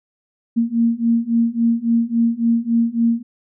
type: beating tone pair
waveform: sine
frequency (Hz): 230 / 233.6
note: A#3 / A#3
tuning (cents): -23 / +4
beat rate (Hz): 3.6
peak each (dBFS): -18 / -17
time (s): 0.56-3.23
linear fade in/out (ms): 20
effects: none